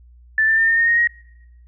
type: tone with pitch steps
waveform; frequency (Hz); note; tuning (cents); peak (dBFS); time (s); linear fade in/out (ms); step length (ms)
sine; 1760 / 1780.5 / 1801.1 / 1822.1 / 1843.2 / 1864.7 / 1886.3; A6 / A6 / A6 / A#6 / A#6 / A#6 / A#6; 0 / +20 / +40 / -40 / -20 / 0 / +20; -13; 0.38-1.073; 2; 99
effects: noise-tail reverb RT60 0.9 s tail -26 dB re dry + added 60 Hz sine -44 dBFS peak until 1.67 s